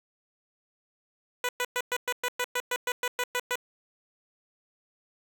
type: tone bursts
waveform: 10% pulse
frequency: 493.9 Hz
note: B4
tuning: in tune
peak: -18 dBFS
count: 14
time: 1.44-3.556 s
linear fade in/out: 2 ms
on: 49 ms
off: 110 ms
effects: none